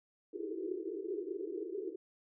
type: band-pass noise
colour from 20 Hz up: pink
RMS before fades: -40 dBFS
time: 0.33-1.96 s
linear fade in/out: 5 ms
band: 330 to 430 Hz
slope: 96 dB/octave
effects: none